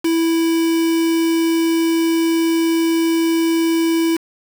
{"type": "tone with quantisation", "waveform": "triangle", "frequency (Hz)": 329.6, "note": "E4", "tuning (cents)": 0, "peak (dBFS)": -12, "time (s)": [0.04, 4.17], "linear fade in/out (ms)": 10, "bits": 4, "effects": []}